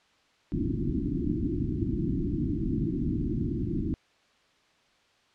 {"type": "low-pass noise", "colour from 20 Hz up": "white", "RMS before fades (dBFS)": -29, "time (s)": [0.52, 3.94], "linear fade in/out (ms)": 0, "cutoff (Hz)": 350, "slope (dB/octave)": 96, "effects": ["white hiss -64 dBFS RMS until 5.34 s", "low-pass 4000 Hz 12 dB/octave"]}